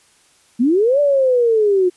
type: linear two-way sweep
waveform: sine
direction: up then down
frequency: 220 to 587.3 to 353.6 Hz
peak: -11 dBFS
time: 0.59-1.9 s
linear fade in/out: 20 ms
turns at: 1 s
effects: white hiss -54 dBFS RMS until 1.96 s + resampled to 24000 Hz